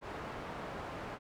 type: low-pass noise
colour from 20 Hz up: white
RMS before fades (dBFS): -43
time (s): 0.01-1.19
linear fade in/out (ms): 50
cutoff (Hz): 1100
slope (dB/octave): 12
effects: none